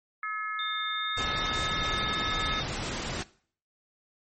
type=harmonic tone; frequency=427.9 Hz; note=A4; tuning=48 cents flat; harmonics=3 / 4 / 5; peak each=-33 / -35 / -37 dBFS; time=0.23-2.6 s; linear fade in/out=2 ms
type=tone with pitch glide; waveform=sine; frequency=3620 to 3660 Hz; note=A7 to A#7; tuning=+48 to -32 cents; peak=-32 dBFS; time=0.59-2.63 s; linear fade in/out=2 ms; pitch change=+20 cents; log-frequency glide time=0.91-1.2 s
type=noise; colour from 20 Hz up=pink; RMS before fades=-33 dBFS; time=1.17-3.23 s; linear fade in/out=5 ms
effects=noise-tail reverb RT60 0.5 s tail -19 dB re dry + MP3 32 kbps